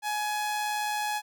sawtooth tone with amplitude modulation, 841 Hz, G#5, 22 cents sharp, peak -23 dBFS, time 0.02-1.22 s, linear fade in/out 50 ms, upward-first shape sine, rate 119 Hz, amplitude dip 25%, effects none

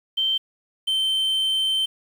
sine / triangle tone pair in turn, 3120 / 3104 Hz, G7 / G7, -9 / -18 cents, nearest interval unison, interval 9 cents, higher first, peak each -19 / -18 dBFS, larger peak second, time 0.17-0.38 / 0.87-1.86 s, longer second, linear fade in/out 10 ms, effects 8-bit

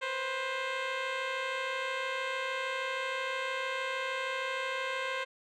10% pulse tone pair together, 493.9 / 527 Hz, B4 / C5, 0 / +12 cents, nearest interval minor second, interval 112 cents, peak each -32 / -24 dBFS, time 0.01-5.25 s, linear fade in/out 20 ms, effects low-pass 4000 Hz 12 dB/octave

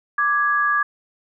sine tone pair together, 1174.7 / 1664 Hz, D6 / G#6, 0 / +3 cents, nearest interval tritone, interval 603 cents, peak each -19 dBFS, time 0.18-0.83 s, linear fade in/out 5 ms, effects none

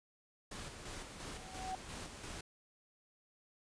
pink noise with tremolo, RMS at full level -46 dBFS, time 0.51-2.41 s, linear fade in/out 5 ms, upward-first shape square, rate 2.9 Hz, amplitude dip 40%
sine tone with exponential growth, 752 Hz, F#5, 28 cents sharp, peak -36 dBFS, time 1.19-1.75 s, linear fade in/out 2 ms, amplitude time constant 120 ms
effects resampled to 22050 Hz

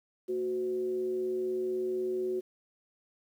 sine tone with frequency modulation, 370 Hz, F#4, in tune, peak -29 dBFS, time 0.28-2.41 s, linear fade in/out 20 ms, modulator 144 Hz, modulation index 0.34, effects 10-bit

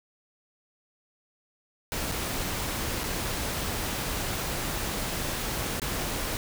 pink noise with dropouts, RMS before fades -31 dBFS, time 1.92-6.37 s, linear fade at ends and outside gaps 0 ms, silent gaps 2.116-2.12 / 3.034-3.039 / 5.798-5.818 s, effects none

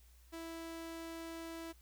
sawtooth tone, 329.6 Hz, E4, in tune, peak -40 dBFS, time 0.32-1.73 s, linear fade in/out 20 ms, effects added 60 Hz sine -60 dBFS peak until 1.81 s + white hiss -69 dBFS RMS until 1.81 s

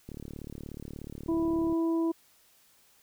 click train, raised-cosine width 3 ms, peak -28 dBFS, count 61, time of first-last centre 0.09-1.725 s, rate 36.7 Hz
harmonic tone, 329.6 Hz, E4, in tune, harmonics 1 / 2 / 3, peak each -25 / -41 / -40 dBFS, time 1.28-2.12 s, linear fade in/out 10 ms
effects white hiss -63 dBFS RMS until 3.02 s

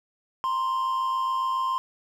triangle tone pair together, 940.9 / 1048 Hz, A#5 / C6, +16 / +2 cents, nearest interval major second, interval 186 cents, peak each -32 / -22 dBFS, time 0.44-1.78 s, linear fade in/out 0 ms, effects none

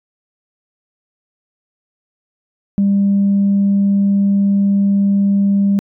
sine tone, 199.1 Hz, G3, 27 cents sharp, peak -9 dBFS, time 2.78-5.79 s, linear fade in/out 0 ms, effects tanh soft clip ceiling -7 dBFS

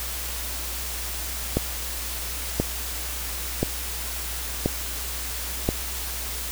click train, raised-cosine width 2 ms, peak -7 dBFS, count 5, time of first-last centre 1.57-5.689 s, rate 0.971 Hz, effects added 60 Hz sine -34 dBFS peak until 6.51 s + white hiss -32 dBFS RMS until 6.51 s

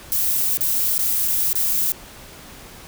violet noise with dropouts, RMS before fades -20 dBFS, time 0.12-1.92 s, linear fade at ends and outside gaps 0 ms, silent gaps 0.572-0.608 / 0.98-0.991 / 1.277-1.282 / 1.53-1.554 s, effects pink hiss -41 dBFS RMS until 2.87 s

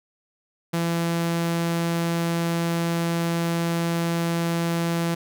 sawtooth tone, 168.5 Hz, E3, 38 cents sharp, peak -18 dBFS, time 0.73-5.15 s, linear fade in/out 10 ms, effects none

